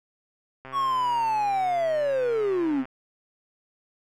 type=click train; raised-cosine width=0.5 ms; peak=-26 dBFS; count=292; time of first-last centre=0.65-2.855 s; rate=132 Hz
type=linear sweep; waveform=triangle; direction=down; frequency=1123 to 246.5 Hz; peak=-20 dBFS; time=0.72-2.85 s; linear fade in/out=50 ms
effects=none